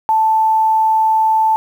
sine tone, 880 Hz, A5, in tune, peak -10 dBFS, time 0.09-1.56 s, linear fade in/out 0 ms, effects 7-bit

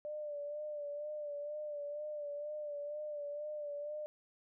sine tone with vibrato, 591 Hz, D5, 11 cents sharp, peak -39 dBFS, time 0.05-4.06 s, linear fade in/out 0 ms, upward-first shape sine, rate 2.1 Hz, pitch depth 41 cents each way, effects none

